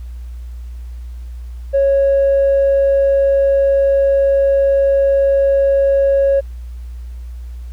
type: tone with tanh clipping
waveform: triangle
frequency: 551 Hz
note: C#5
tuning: 11 cents flat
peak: -10 dBFS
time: 1.73-6.41 s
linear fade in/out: 20 ms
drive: 5 dB
effects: added 60 Hz sine -26 dBFS peak until 7.72 s + pink hiss -53 dBFS RMS until 7.72 s